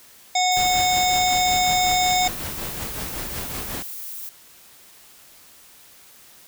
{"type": "harmonic tone", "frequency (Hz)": 733, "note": "F#5", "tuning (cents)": -16, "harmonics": [1, 3, 5, 7, 9, 10], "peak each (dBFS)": [-19, -26, -25, -29, -31, -28], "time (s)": [0.35, 2.28], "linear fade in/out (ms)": 5}
{"type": "noise", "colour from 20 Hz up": "violet", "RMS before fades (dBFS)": -34, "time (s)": [0.52, 4.29], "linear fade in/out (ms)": 0}
{"type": "noise with tremolo", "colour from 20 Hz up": "pink", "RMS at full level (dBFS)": -30, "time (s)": [0.56, 3.83], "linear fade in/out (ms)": 10, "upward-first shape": "triangle", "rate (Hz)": 5.4, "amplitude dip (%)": 55}
{"effects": ["white hiss -49 dBFS RMS until 6.47 s"]}